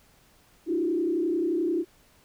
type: tone with frequency modulation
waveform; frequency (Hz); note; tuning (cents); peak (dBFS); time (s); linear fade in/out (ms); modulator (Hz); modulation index
sine; 338.6; E4; +46; -23; 0.66-1.85; 50; 31.4; 1.1
effects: pink hiss -60 dBFS RMS until 2.24 s